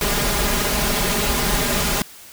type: noise with comb filter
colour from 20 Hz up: pink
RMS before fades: -20 dBFS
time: 0.01-2.02 s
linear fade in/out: 2 ms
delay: 4.9 ms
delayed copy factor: +0.75
effects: white hiss -42 dBFS RMS until 2.32 s